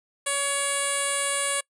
10% pulse tone with low-pass filter, 562 Hz, C#5, 24 cents sharp, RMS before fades -26 dBFS, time 0.26-1.61 s, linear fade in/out 10 ms, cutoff 9500 Hz, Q 7.4, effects noise-tail reverb RT60 0.1 s tail -24 dB re dry

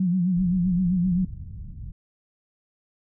sine tone with vibrato, 180 Hz, F#3, 47 cents flat, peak -19 dBFS, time 0-1.25 s, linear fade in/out 5 ms, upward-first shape sine, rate 7.7 Hz, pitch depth 86 cents each way
pink low-pass noise, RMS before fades -36 dBFS, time 0.36-1.92 s, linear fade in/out 10 ms, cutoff 150 Hz, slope 24 dB/octave
effects none

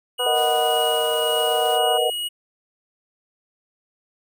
square tone with tremolo, 2900 Hz, F#7, 35 cents flat, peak -23 dBFS, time 0.18-2.29 s, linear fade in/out 20 ms, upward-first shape sine, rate 1.9 Hz, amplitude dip 25%
harmonic tone, 246.9 Hz, B3, in tune, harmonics 2 / 3 / 4 / 5 / 6, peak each -25 / -29 / -31 / -33 / -35 dBFS, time 0.19-1.98 s, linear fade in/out 10 ms
sine chord, B major seventh, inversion third, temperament equal, 466.2 / 493.9 / 622.3 / 740 Hz, A#4 / B4 / D#5 / F#5, 0 / 0 / 0 / 0 cents, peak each -24 dBFS, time 0.26-2.1 s, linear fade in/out 5 ms
white noise, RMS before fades -40 dBFS, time 0.33-1.8 s, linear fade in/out 50 ms
effects none

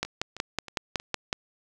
two click trains, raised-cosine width 0.2 ms, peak -9 / -23 dBFS, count 8 / 4, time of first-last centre 0.03-1.329 / 0.05-0.999 s, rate 5.39 / 3.16 Hz, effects none

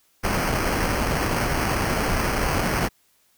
pink noise with sample-and-hold, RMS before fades -23 dBFS, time 0.23-2.89 s, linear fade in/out 20 ms, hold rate 3675 Hz, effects white hiss -63 dBFS RMS until 3.37 s

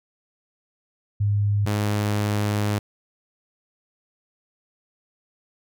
sine / sawtooth tone pair in turn, 102.5 / 104.05 Hz, G#2 / G#2, -22 / +4 cents, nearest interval unison, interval 26 cents, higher second, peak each -18 / -17 dBFS, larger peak second, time 1.2-1.66 / 1.66-2.79 s, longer second, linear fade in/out 10 ms, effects none

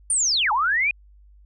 sine linear two-way sweep, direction down then up, 9397 to 812 to 2493 Hz, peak -18 dBFS, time 0.1-0.91 s, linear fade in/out 2 ms, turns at 0.52 s, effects added 50 Hz sine -48 dBFS peak until 1.45 s

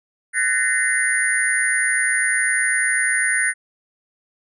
sine tone cluster, 1502 / 1713 / 1841 / 2053 / 9550 Hz, F#6 / A6 / A#6 / C7 / D9, +26 / -47 / -22 / -33 / +28 cents, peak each -23 / -27 / -21 / -25 / -22 dBFS, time 0.33-3.54 s, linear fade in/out 50 ms, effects none

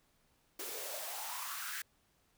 white noise with high-pass filter sweep, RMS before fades -42 dBFS, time 0.59-1.82 s, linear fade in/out 5 ms, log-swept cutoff 370 to 1700 Hz, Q 5, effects pink hiss -73 dBFS RMS until 2.37 s

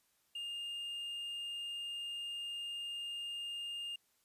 triangle tone with quantisation, 2819 Hz, F7, 16 cents sharp, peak -38 dBFS, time 0.35-3.96 s, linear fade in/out 5 ms, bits 11, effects white hiss -75 dBFS RMS until 4.24 s + resampled to 32000 Hz

